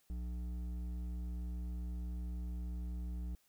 sine tone with hard clipping, 60 Hz, B1, 49 cents flat, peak -40 dBFS, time 0.1-3.35 s, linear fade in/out 0 ms, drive 9 dB, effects white hiss -73 dBFS RMS until 3.48 s

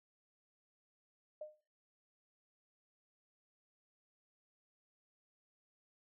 sine tone with exponential decay, 610 Hz, D#5, 34 cents flat, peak -40 dBFS, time 1.41-1.61 s, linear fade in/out 5 ms, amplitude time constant 43 ms, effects noise-tail reverb RT60 0.5 s tail -26 dB re dry

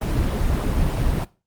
brown noise with flanger, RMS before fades -21 dBFS, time 0.01-1.25 s, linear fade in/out 10 ms, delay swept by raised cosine 0.44 to 5.64 ms, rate 3.3 Hz, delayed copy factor -0.5, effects noise-tail reverb RT60 0.3 s tail -19 dB re dry + Opus 32 kbps

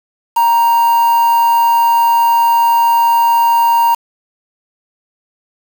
triangle tone with quantisation, 932.3 Hz, A#5, in tune, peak -6 dBFS, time 0.36-3.95 s, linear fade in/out 10 ms, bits 4, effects none

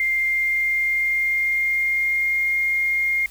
sine tone with pitch glide, 2104 to 2128 Hz, C7 to C7, +9 to +29 cents, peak -18 dBFS, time 0-3.26 s, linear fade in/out 2 ms, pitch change +20 cents, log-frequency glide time 0.13-2.51 s, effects added 50 Hz sine -47 dBFS peak until 3.3 s + white hiss -47 dBFS RMS until 3.3 s

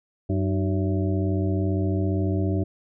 harmonic tone with a mistuned harmonic, 94.6 Hz, F#2, 39 cents sharp, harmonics 1 / 2 / 3 / 4 / 6 / 7, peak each -23 / -29 / -28 / -31 / -38 / -36 dBFS, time 0.29-2.64 s, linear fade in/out 10 ms, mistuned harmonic 3, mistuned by +100 cents, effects none

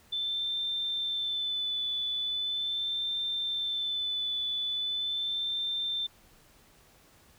sine tone with vibrato, 3526 Hz, A7, 3 cents sharp, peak -29 dBFS, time 0.12-6.07 s, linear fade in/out 10 ms, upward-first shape sine, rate 0.4 Hz, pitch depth 25 cents each way, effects pink hiss -60 dBFS RMS until 7.38 s

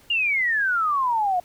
sine exponential sweep, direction down, 2865 to 698.5 Hz, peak -19 dBFS, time 0.1-1.4 s, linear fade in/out 5 ms, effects pink hiss -54 dBFS RMS until 1.44 s

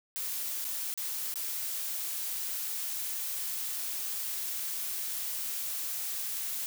blue noise with dropouts, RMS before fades -35 dBFS, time 0.16-6.66 s, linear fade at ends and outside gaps 0 ms, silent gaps 0.644-0.65 / 0.94-0.976 / 1.34-1.357 s, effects none

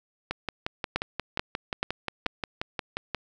two click trains, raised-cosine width 0.3 ms, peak -13 / -9 dBFS, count 17 / 4, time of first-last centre 0.31-3.147 / 0.96-2.264 s, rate 5.64 / 2.3 Hz, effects none

